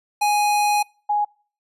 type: tone pair in turn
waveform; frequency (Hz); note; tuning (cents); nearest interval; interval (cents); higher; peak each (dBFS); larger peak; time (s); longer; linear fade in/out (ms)
square / sine; 830.6 / 830.6; G#5 / G#5; 0 / 0; unison; 0; neither; -17; neither; 0.21-0.83 / 1.09-1.25; first; 10
effects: noise-tail reverb RT60 0.4 s tail -25 dB re dry + resampled to 32000 Hz